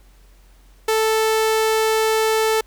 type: tone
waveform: sawtooth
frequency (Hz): 440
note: A4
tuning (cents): 0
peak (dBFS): -12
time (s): 0.88-2.61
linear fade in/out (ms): 5
effects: added 45 Hz sine -47 dBFS peak until 2.66 s + pink hiss -57 dBFS RMS until 2.66 s